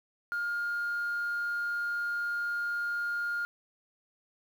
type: tone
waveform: sine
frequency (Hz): 1414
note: F6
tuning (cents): +21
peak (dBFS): -28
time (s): 0.32-3.45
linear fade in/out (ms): 0
effects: tanh soft clip ceiling -27 dBFS + 9-bit